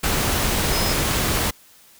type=tone in noise; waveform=sine; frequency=5110 Hz; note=D#8; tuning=45 cents sharp; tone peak=-27 dBFS; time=0.72-0.93 s; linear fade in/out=10 ms; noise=pink; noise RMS=-21 dBFS; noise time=0.03-1.51 s; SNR=-9 dB; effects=white hiss -51 dBFS RMS until 1.99 s